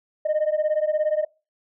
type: beating tone pair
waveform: sine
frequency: 605 / 622 Hz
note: D#5 / D#5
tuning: -49 / -1 cents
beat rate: 17 Hz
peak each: -21 dBFS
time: 0.25-1.25 s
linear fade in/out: 10 ms
effects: noise-tail reverb RT60 0.3 s tail -24 dB re dry + tanh soft clip ceiling -16 dBFS